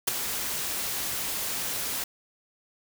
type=noise with ADSR envelope; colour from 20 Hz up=white; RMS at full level=-21 dBFS; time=0.07-2.04 s; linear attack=12 ms; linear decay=8 ms; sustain=-10 dB; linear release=4 ms; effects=none